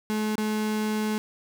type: tone with dropouts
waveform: 35% pulse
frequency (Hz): 214.5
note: A3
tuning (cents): -44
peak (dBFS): -23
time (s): 0.1-1.18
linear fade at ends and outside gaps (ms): 0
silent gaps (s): 0.355-0.381
effects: none